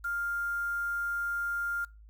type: tone with quantisation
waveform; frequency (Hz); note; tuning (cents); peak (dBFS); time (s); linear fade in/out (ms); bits
sine; 1400; F6; +4; -30; 0.04-1.85; 10; 8
effects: noise-tail reverb RT60 0.3 s tail -25 dB re dry + added 53 Hz sine -50 dBFS peak until 2.09 s